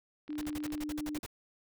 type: click train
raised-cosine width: 0.3 ms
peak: -37 dBFS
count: 23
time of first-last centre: 0.28-0.829 s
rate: 40.1 Hz
type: tone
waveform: sine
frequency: 300 Hz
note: D4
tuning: 37 cents sharp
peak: -35 dBFS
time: 0.29-1.19 s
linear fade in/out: 5 ms
type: noise bursts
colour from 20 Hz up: pink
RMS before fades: -42 dBFS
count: 11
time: 0.38-1.263 s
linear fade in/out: 2 ms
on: 33 ms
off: 52 ms
effects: none